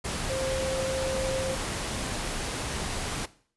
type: tone in noise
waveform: sine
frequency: 528 Hz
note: C5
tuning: 16 cents sharp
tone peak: -29 dBFS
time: 0.29-1.55 s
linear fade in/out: 10 ms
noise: pink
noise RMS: -32 dBFS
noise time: 0.04-3.26 s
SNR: 0 dB
effects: noise-tail reverb RT60 0.5 s tail -18 dB re dry + resampled to 24000 Hz